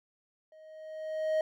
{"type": "tone with level ramp", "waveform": "triangle", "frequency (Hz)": 627, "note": "D#5", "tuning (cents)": 13, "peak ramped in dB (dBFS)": [-51, -22], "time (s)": [0.52, 1.41], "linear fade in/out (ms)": 2, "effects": []}